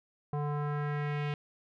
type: tone with low-pass filter sweep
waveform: square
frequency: 146.83 Hz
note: D3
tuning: in tune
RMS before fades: -33 dBFS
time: 0.33-1.34 s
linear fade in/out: 2 ms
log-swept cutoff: 900 to 2800 Hz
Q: 2.1
effects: none